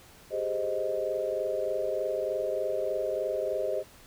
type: chord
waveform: sine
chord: Ab major seventh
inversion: third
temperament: equal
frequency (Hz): 392 / 415.3 / 523.3 / 622.3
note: G4 / Ab4 / C5 / Eb5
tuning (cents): 0 / 0 / 0 / 0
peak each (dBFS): -35 / -36 / -32 / -31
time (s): 0.3-3.84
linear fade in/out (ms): 50
effects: pink hiss -54 dBFS RMS until 4.06 s